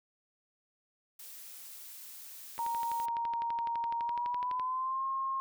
blue noise, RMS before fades -48 dBFS, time 1.19-3.06 s, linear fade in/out 5 ms
click train, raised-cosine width 0.3 ms, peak -28 dBFS, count 25, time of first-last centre 2.58-4.597 s, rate 11.9 Hz
sine tone with pitch glide, 932.3 to 1070.9 Hz, A#5 to C6, 0 to +40 cents, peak -31 dBFS, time 2.59-5.4 s, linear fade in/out 0 ms, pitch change +240 cents, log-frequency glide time 3.99-5.04 s
effects none

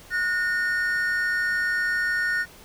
triangle tone pair together, 1457.1 / 1830 Hz, F#6 / A#6, -27 / -32 cents, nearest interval major third, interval 395 cents, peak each -23 / -23 dBFS, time 0.1-2.46 s, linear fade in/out 50 ms, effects pink hiss -48 dBFS RMS until 2.64 s

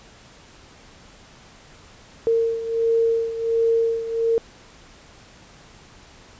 sine beating tone pair, 456.9 / 458.3 Hz, A#4 / A#4, -35 / -29 cents, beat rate 1.4 Hz, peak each -19 / -24 dBFS, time 2.27-4.38 s, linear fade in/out 0 ms, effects pink hiss -48 dBFS RMS until 6.39 s + resampled to 16000 Hz

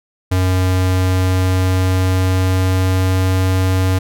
square tone with pitch glide, 92.5 to 93.47 Hz, F#2 to F#2, 0 to +18 cents, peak -13 dBFS, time 0.31-3.99 s, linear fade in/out 10 ms, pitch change +18 cents, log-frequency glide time 0.67-3.4 s, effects none

